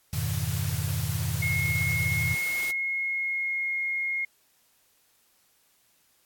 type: noise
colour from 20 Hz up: white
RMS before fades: -37 dBFS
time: 0.13-2.71 s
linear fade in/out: 0 ms
type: chord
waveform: sine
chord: F half-diminished seventh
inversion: none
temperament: equal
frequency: 87.31 / 103.83 / 123.47 / 155.56 Hz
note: F2 / Ab2 / Cb3 / Eb3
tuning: 0 / 0 / 0 / 0 cents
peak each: -32 dBFS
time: 0.13-2.35 s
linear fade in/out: 5 ms
type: tone with pitch glide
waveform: sine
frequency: 2161 to 2147 Hz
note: C#7 to C7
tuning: -45 to +44 cents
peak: -26 dBFS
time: 1.42-4.25 s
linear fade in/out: 5 ms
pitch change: -11 cents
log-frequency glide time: 3.03-3.78 s
effects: white hiss -65 dBFS RMS until 6.25 s + AAC 64 kbps